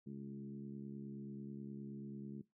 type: harmonic tone with a mistuned harmonic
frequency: 69.4 Hz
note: C#2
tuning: 3 cents sharp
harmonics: 2 / 3 / 4 / 5 / 6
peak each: -51 / -47 / -56 / -55 / -63 dBFS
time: 0.06-2.42 s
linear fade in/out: 10 ms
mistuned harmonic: 2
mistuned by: -16 cents
effects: noise-tail reverb RT60 0.2 s tail -19 dB re dry